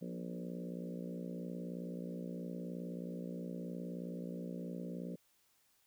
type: harmonic tone with a mistuned harmonic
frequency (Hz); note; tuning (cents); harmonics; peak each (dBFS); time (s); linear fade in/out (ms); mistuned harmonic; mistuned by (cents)
59.1; A#1; +24; 3 / 4 / 5 / 6 / 7 / 8 / 9 / 10; -43 / -47 / -51 / -54 / -54 / -52 / -52 / -58; 0.01-5.16; 10; 4; +29
effects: white hiss -73 dBFS RMS until 5.86 s